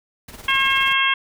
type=noise with tremolo; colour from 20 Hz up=pink; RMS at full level=-37 dBFS; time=0.28-0.93 s; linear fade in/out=5 ms; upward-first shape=sine; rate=19 Hz; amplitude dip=65%
type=harmonic tone; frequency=539 Hz; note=C#5; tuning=49 cents flat; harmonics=2 / 3 / 4 / 5 / 6; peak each=-22 / -22 / -22 / -22 / -22 dBFS; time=0.48-1.14 s; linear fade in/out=5 ms
effects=none